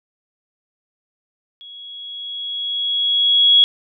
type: tone with level ramp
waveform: sine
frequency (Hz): 3334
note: G#7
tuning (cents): +6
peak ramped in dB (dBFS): -36 to -7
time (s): 1.61-3.64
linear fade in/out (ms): 0
effects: none